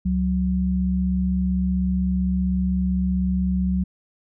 sine tone pair together, 69.3 / 185.01 Hz, C#2 / F#3, 0 / 0 cents, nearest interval octave + perfect fourth, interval 1700 cents, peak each -24 / -20 dBFS, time 0.05-3.84 s, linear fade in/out 10 ms, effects none

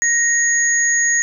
sine tone pair together, 1874 / 6678 Hz, A#6 / G#8, +9 / +9 cents, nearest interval octave + minor seventh, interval 2200 cents, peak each -16 dBFS, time 0.02-1.22 s, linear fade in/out 0 ms, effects none

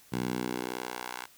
10% pulse tone with high-pass filter sweep, 61.74 Hz, B1, in tune, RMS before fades -35 dBFS, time 0.12-1.26 s, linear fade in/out 10 ms, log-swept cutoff 140 to 1100 Hz, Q 1.1, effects white hiss -58 dBFS RMS until 1.37 s

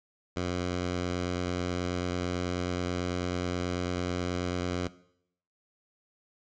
10% pulse tone, 89.2 Hz, F2, 37 cents sharp, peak -21 dBFS, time 0.36-4.88 s, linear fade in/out 10 ms, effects noise-tail reverb RT60 0.7 s tail -18 dB re dry + resampled to 16000 Hz

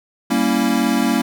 square chord, G diminished seventh, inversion none, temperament equal, 196 / 233.1 / 277.2 / 329.6 Hz, G3 / Bb3 / Db4 / Fb4, 0 / 0 / 0 / 0 cents, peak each -24 / -19 / -21 / -24 dBFS, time 0.3-1.22 s, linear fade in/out 10 ms, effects none

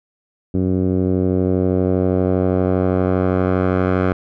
10% pulse tone with low-pass filter sweep, 92.5 Hz, F#2, in tune, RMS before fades -17 dBFS, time 0.54-4.13 s, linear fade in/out 5 ms, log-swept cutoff 300 to 1500 Hz, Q 1.1, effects none

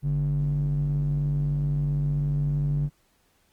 square tone with band-pass filter, 48.49 Hz, G1, 18 cents flat, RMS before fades -25 dBFS, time 0.02-2.9 s, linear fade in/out 50 ms, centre 130 Hz, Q 7.8, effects pink hiss -66 dBFS RMS until 3.52 s + Opus 32 kbps

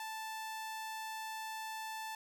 sawtooth tone, 880 Hz, A5, in tune, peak -37 dBFS, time 0-2.15 s, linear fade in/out 2 ms, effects none

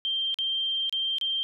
sine tone with dropouts, 3159 Hz, G7, 13 cents sharp, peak -25 dBFS, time 0.05-1.43 s, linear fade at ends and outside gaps 0 ms, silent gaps 0.343-0.387 / 0.895-0.926 / 1.184-1.212 s, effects none

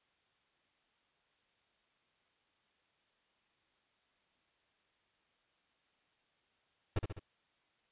brown noise with echo, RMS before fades -30 dBFS, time 6.96-6.99 s, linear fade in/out 5 ms, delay 68 ms, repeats 3, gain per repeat -5 dB, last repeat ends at 7.194 s, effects white hiss -75 dBFS RMS until 7.91 s + resampled to 8000 Hz

